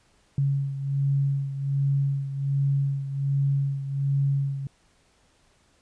sine beating tone pair, 138.59 / 139.89 Hz, C#3 / C#3, 0 / +16 cents, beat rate 1.3 Hz, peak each -23 / -29 dBFS, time 0.38-4.67 s, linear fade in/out 2 ms, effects pink hiss -63 dBFS RMS until 5.81 s + resampled to 22050 Hz

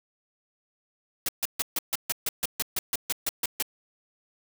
white noise bursts, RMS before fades -27 dBFS, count 15, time 1.26-3.625 s, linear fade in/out 2 ms, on 27 ms, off 140 ms, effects none

